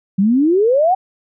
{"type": "exponential sweep", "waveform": "sine", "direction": "up", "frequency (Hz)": [185, 778], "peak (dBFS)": -10, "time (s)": [0.18, 0.95], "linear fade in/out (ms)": 10, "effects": []}